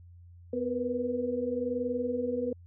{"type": "tone cluster", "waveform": "sine", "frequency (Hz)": [250.3, 474.2, 495.2], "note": ["B3", "A#4", "B4"], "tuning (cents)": [23, 30, 5], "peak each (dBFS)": [-33, -34, -32], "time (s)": [0.53, 2.53], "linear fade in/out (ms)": 5, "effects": ["added 87 Hz sine -49 dBFS peak until 2.66 s"]}